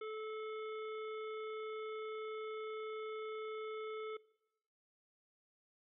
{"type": "harmonic tone", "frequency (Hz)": 434.6, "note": "A4", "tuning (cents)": -21, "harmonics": [1, 3, 5, 7, 8], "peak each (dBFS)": [-42, -49, -54, -64, -62], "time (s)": [0.01, 4.17], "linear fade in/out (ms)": 5, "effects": ["noise-tail reverb RT60 0.9 s tail -21 dB re dry"]}